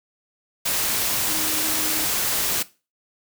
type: tone in noise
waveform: sine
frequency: 311 Hz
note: D#4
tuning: 1 cent flat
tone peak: -34 dBFS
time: 1.27-2.05 s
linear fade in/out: 10 ms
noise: white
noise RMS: -23 dBFS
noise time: 0.65-2.63 s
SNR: -14 dB
effects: noise-tail reverb RT60 0.3 s tail -18 dB re dry